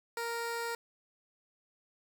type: tone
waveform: 15% pulse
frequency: 466.2 Hz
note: A#4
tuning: in tune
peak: -28 dBFS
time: 0.17-0.75 s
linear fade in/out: 2 ms
effects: 11-bit